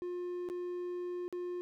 triangle tone with dropouts, 355.5 Hz, F4, 31 cents sharp, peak -34 dBFS, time 0.02-1.61 s, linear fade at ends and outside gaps 0 ms, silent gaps 0.488-0.499 / 1.28-1.326 s, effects none

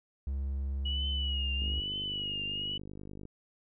triangle tone, 68.3 Hz, C#2, 25 cents flat, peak -29 dBFS, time 0.27-1.8 s, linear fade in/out 0 ms
sine tone with vibrato, 2913 Hz, F#7, 28 cents flat, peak -33 dBFS, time 0.85-2.78 s, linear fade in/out 10 ms, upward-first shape triangle, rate 1.1 Hz, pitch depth 81 cents each way
click train, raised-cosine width 3 ms, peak -32 dBFS, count 83, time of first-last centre 1.62-3.253 s, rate 50.2 Hz
effects none

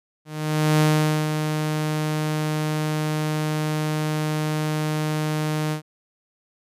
sawtooth tone with ADSR envelope, 153.7 Hz, D#3, 21 cents flat, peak -11 dBFS, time 0.25-5.82 s, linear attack 550 ms, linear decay 470 ms, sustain -7 dB, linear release 100 ms, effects resampled to 32000 Hz

